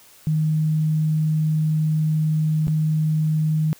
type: tone with dropouts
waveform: sine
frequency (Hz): 155.56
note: D#3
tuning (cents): 0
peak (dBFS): -17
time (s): 0.27-3.73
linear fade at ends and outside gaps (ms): 0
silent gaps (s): 2.671-2.681
effects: white hiss -50 dBFS RMS until 3.79 s